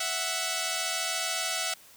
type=tone pair together; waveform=5% pulse; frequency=659.3 / 740 Hz; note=E5 / F#5; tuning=0 / 0 cents; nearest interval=major second; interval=200 cents; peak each=-20 dBFS; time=0-1.74 s; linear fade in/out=5 ms; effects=white hiss -54 dBFS RMS until 1.96 s